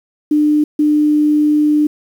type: tone bursts at uneven times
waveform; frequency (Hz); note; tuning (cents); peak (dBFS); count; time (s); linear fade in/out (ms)
sine; 299.7; D4; +35; -9; 2; 0.31-0.64 / 0.79-1.87; 5
effects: 7-bit